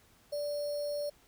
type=tone with sample-and-hold; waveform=sine; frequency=583 Hz; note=D5; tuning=13 cents flat; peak=-32 dBFS; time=0.32-1.1 s; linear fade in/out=10 ms; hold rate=4900 Hz; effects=pink hiss -64 dBFS RMS until 1.27 s